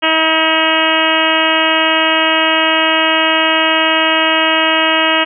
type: harmonic tone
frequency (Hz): 319.5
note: D#4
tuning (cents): +46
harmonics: 1 / 2 / 3 / 4 / 5 / 6 / 7 / 8 / 9 / 10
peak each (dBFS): -20 / -18 / -19 / -19 / -20 / -20 / -21 / -20 / -16 / -22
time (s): 0.02-5.25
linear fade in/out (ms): 20
effects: none